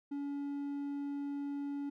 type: tone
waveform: triangle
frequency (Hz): 283.7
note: C#4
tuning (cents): +40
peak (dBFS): -34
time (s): 0.11-1.9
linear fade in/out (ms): 10
effects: none